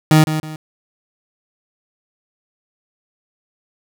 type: tone with echo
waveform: 30% pulse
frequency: 155.56 Hz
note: D#3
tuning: in tune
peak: -5 dBFS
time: 0.11-0.24 s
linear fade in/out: 2 ms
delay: 160 ms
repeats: 2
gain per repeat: -10 dB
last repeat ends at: 0.56 s
effects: none